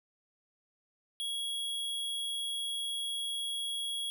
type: tone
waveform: square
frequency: 3322 Hz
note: G#7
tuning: in tune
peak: -34 dBFS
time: 1.2-4.1 s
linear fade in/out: 0 ms
effects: none